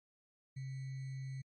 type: tone with sample-and-hold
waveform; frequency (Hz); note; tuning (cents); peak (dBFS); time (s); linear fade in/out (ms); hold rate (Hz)
sine; 133.1; C3; +30; -40; 0.56-1.42; 10; 2100
effects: MP3 32 kbps